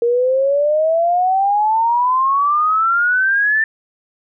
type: exponential sweep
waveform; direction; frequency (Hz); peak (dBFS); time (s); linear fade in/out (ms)
sine; up; 466.2 to 1790; -12; 0.02-3.64; 2
effects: none